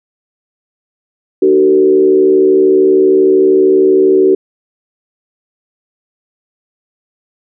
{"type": "tone with frequency modulation", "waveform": "sine", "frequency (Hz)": 378.8, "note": "F#4", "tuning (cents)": 41, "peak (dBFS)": -5, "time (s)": [1.42, 4.35], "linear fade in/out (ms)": 5, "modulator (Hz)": 72.9, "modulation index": 0.79, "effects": []}